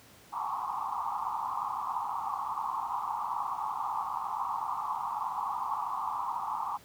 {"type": "band-pass noise", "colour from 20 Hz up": "pink", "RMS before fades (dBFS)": -34, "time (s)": [0.32, 6.78], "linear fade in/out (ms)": 20, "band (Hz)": [800, 1200], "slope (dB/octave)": 96, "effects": ["pink hiss -56 dBFS RMS until 6.84 s", "high-pass 80 Hz 12 dB/octave"]}